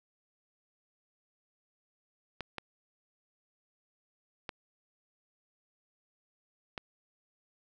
clicks, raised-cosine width 0.3 ms, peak -21 dBFS, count 4, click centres 2.407 / 2.583 / 4.492 / 6.778 s, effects none

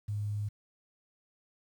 sine tone with quantisation, 103.83 Hz, G#2, in tune, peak -31 dBFS, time 0.08-0.49 s, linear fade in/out 10 ms, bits 10, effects none

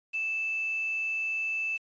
sine tone with quantisation, 2637 Hz, E7, in tune, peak -28 dBFS, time 0.13-1.78 s, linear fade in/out 20 ms, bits 8, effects resampled to 16000 Hz

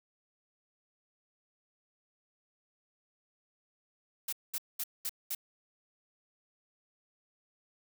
blue noise bursts, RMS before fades -35 dBFS, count 5, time 4.28-5.35 s, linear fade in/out 5 ms, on 46 ms, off 210 ms, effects none

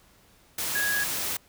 sine tone in noise, 1661.2 Hz, G#6, in tune, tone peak -25 dBFS, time 0.75-1.04 s, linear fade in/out 5 ms, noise white, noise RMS -30 dBFS, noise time 0.58-1.37 s, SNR +2 dB, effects pink hiss -59 dBFS RMS until 1.48 s

